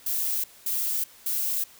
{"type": "noise bursts", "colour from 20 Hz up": "violet", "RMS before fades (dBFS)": -27, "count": 3, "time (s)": [0.06, 1.64], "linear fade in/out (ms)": 5, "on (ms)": 380, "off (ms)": 220, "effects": ["white hiss -52 dBFS RMS until 1.79 s"]}